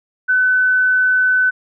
sine tone, 1508 Hz, F#6, 32 cents sharp, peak -11 dBFS, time 0.28-1.51 s, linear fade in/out 20 ms, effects none

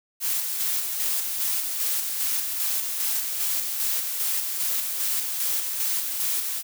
blue noise with tremolo, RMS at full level -25 dBFS, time 0.2-6.63 s, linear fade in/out 50 ms, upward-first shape square, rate 2.5 Hz, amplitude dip 35%, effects none

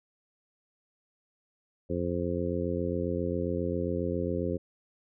harmonic tone, 87.4 Hz, F2, 2 cents sharp, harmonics 1 / 2 / 3 / 4 / 5 / 6, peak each -35 / -35 / -35 / -35 / -35 / -35 dBFS, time 1.89-4.58 s, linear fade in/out 20 ms, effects none

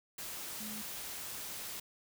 sine tone in noise, 214.4 Hz, A3, 45 cents flat, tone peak -45 dBFS, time 0.6-0.82 s, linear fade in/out 5 ms, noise white, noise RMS -43 dBFS, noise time 0.18-1.8 s, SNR -5 dB, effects none

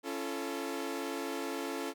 sawtooth chord, Db augmented, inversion none, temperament equal with one note detuned, 277.2 / 341.8 / 440 Hz, Db4 / F4 / A4, 0 / -37 / 0 cents, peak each -35 / -36 / -36 dBFS, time 0.03-1.94 s, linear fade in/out 50 ms, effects none

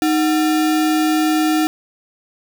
sine tone with sample-and-hold, 311.1 Hz, D#4, in tune, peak -13 dBFS, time 0.02-1.67 s, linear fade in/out 0 ms, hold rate 1050 Hz, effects none

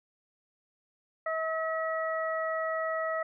harmonic tone, 643 Hz, E5, 43 cents flat, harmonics 1 / 2 / 3, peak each -31 / -34 / -36 dBFS, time 1.26-3.23 s, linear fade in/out 5 ms, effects none

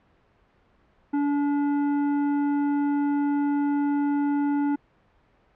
sine tone with tanh clipping, 287.3 Hz, D4, 38 cents flat, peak -23 dBFS, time 1.13-4.76 s, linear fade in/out 10 ms, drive 12 dB, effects pink hiss -62 dBFS RMS until 5.55 s + low-pass 2000 Hz 12 dB/octave

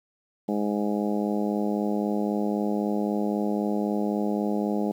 harmonic tone, 103.83 Hz, G#2, in tune, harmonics 2 / 3 / 4 / 5 / 6 / 7 / 8, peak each -26 / -30 / -32 / -34 / -36 / -37 / -38 dBFS, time 0.48-4.92 s, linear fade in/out 10 ms, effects 9-bit

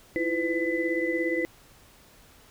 sine tone cluster, 325.8 / 342.9 / 505 / 2005 Hz, E4 / F4 / B4 / B6, -20 / -32 / +39 / +26 cents, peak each -30 dBFS, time 0.16-1.45 s, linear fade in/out 0 ms, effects pink hiss -55 dBFS RMS until 2.5 s

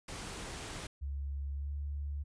pink noise, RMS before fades -43 dBFS, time 0.08-0.87 s, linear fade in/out 5 ms
sine tone with pitch glide, 69.9 to 71.82 Hz, C#2 to D2, +15 to -38 cents, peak -35 dBFS, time 1.01-2.24 s, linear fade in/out 20 ms, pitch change +47 cents, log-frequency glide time 1.54-1.72 s
effects resampled to 22050 Hz

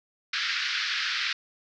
pink band-pass noise, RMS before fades -29 dBFS, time 0.33-1.33 s, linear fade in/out 5 ms, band 1400 to 5200 Hz, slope 48 dB/octave, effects none

